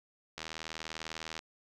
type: click train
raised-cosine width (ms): 0.2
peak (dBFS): -22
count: 82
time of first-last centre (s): 0.38-1.391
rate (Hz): 80.1
effects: none